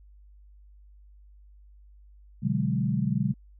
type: chord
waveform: sine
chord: G# half-diminished seventh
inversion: first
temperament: equal with one note detuned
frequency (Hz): 125.41 / 146.83 / 185 / 207.7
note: B2 / D3 / F#3 / G#3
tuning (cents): +27 / 0 / 0 / 0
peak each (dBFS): -29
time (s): 2.42-3.34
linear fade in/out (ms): 20
effects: added 50 Hz sine -50 dBFS peak until 3.59 s